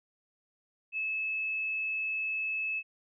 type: tone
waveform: sine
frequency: 2600 Hz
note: E7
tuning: 24 cents flat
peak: -30 dBFS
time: 0.92-2.83 s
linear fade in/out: 50 ms
effects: none